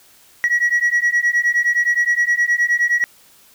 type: beating tone pair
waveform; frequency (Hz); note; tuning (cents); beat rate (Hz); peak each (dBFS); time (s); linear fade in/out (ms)
sine; 1915 / 1924.6; A#6 / B6; +46 / -45; 9.6; -15; 0.44-3.04; 0
effects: tanh soft clip ceiling -11 dBFS + white hiss -50 dBFS RMS until 3.54 s